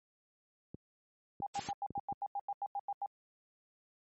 clicks, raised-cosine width 3 ms, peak -31 dBFS, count 7, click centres 0.745 / 1.402 / 1.591 / 1.687 / 1.906 / 1.978 / 2.124 s
sine tone bursts, 805 Hz, G5, 46 cents sharp, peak -34 dBFS, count 13, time 1.42-3.061 s, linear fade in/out 2 ms, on 45 ms, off 88 ms
white noise, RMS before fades -44 dBFS, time 1.54-1.71 s, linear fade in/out 10 ms
effects high-pass 100 Hz 12 dB/octave + MP3 32 kbps

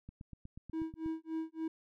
click train, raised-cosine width 5 ms, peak -35 dBFS, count 9, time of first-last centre 0.09-1.061 s, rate 8.24 Hz
triangle tone with tremolo, 321.6 Hz, E4, 43 cents flat, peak -31 dBFS, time 0.73-1.68 s, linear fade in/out 5 ms, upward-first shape sine, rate 3.5 Hz, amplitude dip 100%
effects none

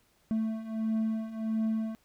triangle beating tone pair, 220 / 221.5 Hz, A3 / A3, 0 / +12 cents, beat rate 1.5 Hz, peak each -32 / -28 dBFS, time 0.31-1.95 s, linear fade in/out 0 ms, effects pink hiss -68 dBFS RMS until 2.04 s

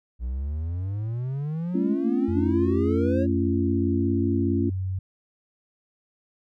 triangle exponential sweep, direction up, 58.27 to 561 Hz, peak -24 dBFS, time 0.19-3.27 s, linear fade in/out 50 ms
sine chord, A augmented, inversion none, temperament equal with one note detuned, 220 / 277.2 / 342 Hz, A3 / C#4 / E#4, 0 / 0 / -36 cents, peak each -27 / -25 / -27 dBFS, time 1.74-4.7 s, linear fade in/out 10 ms
sine tone with pitch glide, 88.8 to 94.08 Hz, F2 to F#2, +29 to +29 cents, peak -25 dBFS, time 2.28-4.99 s, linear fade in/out 5 ms, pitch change +100 cents, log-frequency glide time 3.07-4.73 s
effects none

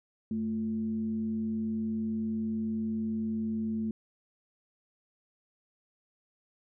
sine tone with frequency modulation, 220 Hz, A3, in tune, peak -29 dBFS, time 0.31-3.91 s, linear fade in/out 2 ms, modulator 129 Hz, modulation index 0.33, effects none

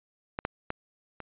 clicks, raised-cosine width 0.5 ms, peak -16 / -13 / -16 / -24 dBFS, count 4, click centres 0.389 / 0.451 / 0.704 / 1.203 s, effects resampled to 8000 Hz

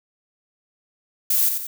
violet noise with echo, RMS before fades -19 dBFS, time 1.3-1.49 s, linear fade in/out 5 ms, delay 90 ms, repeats 2, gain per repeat -6 dB, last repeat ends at 1.67 s, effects none

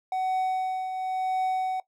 triangle tone with tremolo, 750 Hz, F#5, 23 cents sharp, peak -21 dBFS, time 0.12-1.8 s, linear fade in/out 2 ms, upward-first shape triangle, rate 0.95 Hz, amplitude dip 55%, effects noise-tail reverb RT60 0.1 s tail -18 dB re dry

